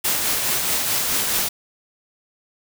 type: noise with tremolo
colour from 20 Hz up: white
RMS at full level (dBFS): -20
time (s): 0.04-1.49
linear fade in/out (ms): 10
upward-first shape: triangle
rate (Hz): 4.7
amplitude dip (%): 35
effects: none